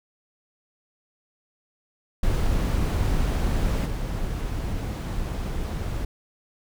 brown noise with level steps, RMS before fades -23 / -28 dBFS, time 2.23-6.05 s, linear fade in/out 5 ms, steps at 3.85 s, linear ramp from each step 20 ms, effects none

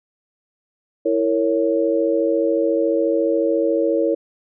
sine chord, A# diminished, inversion second, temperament equal with one note detuned, 329.6 / 460.3 / 554.4 Hz, E4 / A#4 / C#5, 0 / -22 / 0 cents, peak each -20 dBFS, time 1.05-4.15 s, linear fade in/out 10 ms, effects none

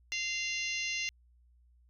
harmonic tone with a mistuned harmonic, 693 Hz, F5, 14 cents flat, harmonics 3 / 4 / 5 / 6 / 7 / 8 / 9, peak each -37 / -36 / -46 / -42 / -46 / -46 / -42 dBFS, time 0.12-1.09 s, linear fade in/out 0 ms, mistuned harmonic 7, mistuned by +37 cents, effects added 60 Hz sine -61 dBFS peak until 1.89 s

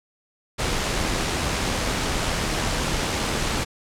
pink noise with amplitude modulation, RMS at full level -23 dBFS, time 0.58-3.65 s, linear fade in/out 20 ms, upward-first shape sine, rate 81.3 Hz, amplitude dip 25%, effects low-pass 8000 Hz 12 dB/octave

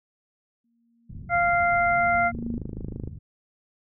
sine tone with exponential growth, 233.1 Hz, A#3, in tune, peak -28 dBFS, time 0.64-2.58 s, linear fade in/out 5 ms, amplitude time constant 420 ms
white low-pass noise, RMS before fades -39 dBFS, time 1.09-3.19 s, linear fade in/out 10 ms, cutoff 160 Hz, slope 24 dB/octave
harmonic tone, 695 Hz, F5, 9 cents flat, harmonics 1 / 2 / 3, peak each -21 / -24 / -26 dBFS, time 1.29-2.32 s, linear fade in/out 50 ms
click train, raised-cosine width 3 ms, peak -21 dBFS, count 20, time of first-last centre 2.35-3.075 s, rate 26.2 Hz
effects none

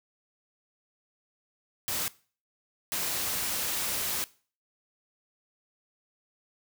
white noise bursts at uneven times, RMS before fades -31 dBFS, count 2, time 1.88-2.08 / 2.92-4.24 s, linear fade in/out 0 ms, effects noise-tail reverb RT60 0.4 s tail -20 dB re dry

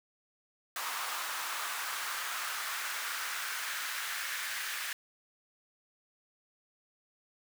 pink noise with high-pass filter sweep, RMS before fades -37 dBFS, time 0.76-4.93 s, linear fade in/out 2 ms, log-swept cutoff 1100 to 1700 Hz, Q 2.1, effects none

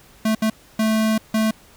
square tone bursts at uneven times, 219.1 Hz, A3, 7 cents flat, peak -17 dBFS, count 4, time 0.25-0.35 / 0.42-0.5 / 0.79-1.18 / 1.34-1.51 s, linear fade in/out 5 ms, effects pink hiss -50 dBFS RMS until 1.76 s

